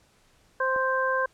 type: harmonic tone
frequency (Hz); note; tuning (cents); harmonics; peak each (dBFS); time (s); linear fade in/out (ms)
523.3; C5; 0; 1 / 2 / 3; -27 / -27 / -27; 0.6-1.26; 5
type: click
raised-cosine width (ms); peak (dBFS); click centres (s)
1; -25; 0.762
effects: pink hiss -62 dBFS RMS until 1.33 s + low-pass 10000 Hz 12 dB/octave